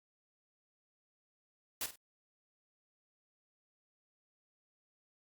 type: noise with echo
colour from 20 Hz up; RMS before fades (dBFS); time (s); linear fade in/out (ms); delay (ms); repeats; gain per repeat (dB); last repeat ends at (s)
white; -37; 1.81-1.86; 2; 49; 2; -11; 1.958
effects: Opus 48 kbps